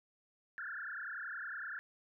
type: tone with frequency modulation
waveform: sine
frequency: 1568 Hz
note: G6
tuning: in tune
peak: -40 dBFS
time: 0.58-1.79 s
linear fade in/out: 0 ms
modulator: 30.6 Hz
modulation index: 6.5
effects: none